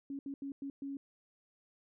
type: tone bursts at uneven times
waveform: sine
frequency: 277.2 Hz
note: C#4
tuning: in tune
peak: -38 dBFS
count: 5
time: 0.1-0.19 / 0.26-0.34 / 0.42-0.52 / 0.62-0.7 / 0.82-0.97 s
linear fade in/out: 2 ms
effects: none